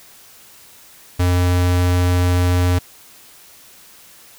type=tone; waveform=square; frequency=89.3 Hz; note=F2; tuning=39 cents sharp; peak=-14 dBFS; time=1.19-2.79 s; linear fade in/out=10 ms; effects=white hiss -45 dBFS RMS until 4.38 s